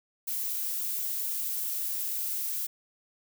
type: noise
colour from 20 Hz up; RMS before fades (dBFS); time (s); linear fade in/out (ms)
violet; -32; 0.27-2.67; 10
effects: none